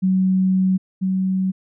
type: tone pair in turn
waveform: sine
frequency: 187.7 / 188.46 Hz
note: F#3 / F#3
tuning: +25 / +32 cents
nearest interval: unison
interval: 7 cents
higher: second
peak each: -14 / -17 dBFS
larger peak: first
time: 0.02-0.78 / 1.01-1.52 s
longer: first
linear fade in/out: 20 ms
effects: none